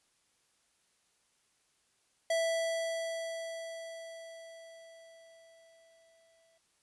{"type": "tone with exponential decay", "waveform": "square", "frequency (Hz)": 659.3, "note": "E5", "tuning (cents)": 0, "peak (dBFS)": -28, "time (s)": [2.3, 6.58], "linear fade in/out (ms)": 5, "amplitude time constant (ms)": 930, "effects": ["white hiss -73 dBFS RMS until 6.82 s", "resampled to 24000 Hz"]}